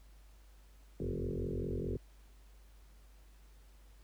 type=tone with frequency modulation; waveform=sine; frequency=154.5 Hz; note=D#3; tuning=12 cents flat; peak=-34 dBFS; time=1-1.97 s; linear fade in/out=2 ms; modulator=45 Hz; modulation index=6.6; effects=added 50 Hz sine -56 dBFS peak until 4.03 s + pink hiss -68 dBFS RMS until 4.03 s